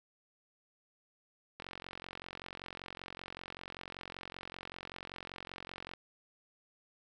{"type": "click train", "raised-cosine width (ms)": 0.3, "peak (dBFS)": -27, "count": 197, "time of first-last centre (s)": [1.6, 5.936], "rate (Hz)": 45.2, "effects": []}